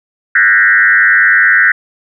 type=tone with frequency modulation; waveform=sine; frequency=1705 Hz; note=G#6; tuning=45 cents sharp; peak=-5 dBFS; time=0.35-1.72 s; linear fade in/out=5 ms; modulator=99.7 Hz; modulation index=2.6; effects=none